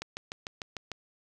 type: click train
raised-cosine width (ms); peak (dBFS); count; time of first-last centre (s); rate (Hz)
0.2; -19; 7; 0.02-0.917; 6.69
effects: none